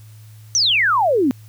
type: exponential sweep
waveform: sine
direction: down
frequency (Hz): 6250 to 242.6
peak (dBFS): -13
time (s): 0.55-1.31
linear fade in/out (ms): 0
effects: added 108 Hz sine -39 dBFS peak until 1.48 s + white hiss -53 dBFS RMS until 1.48 s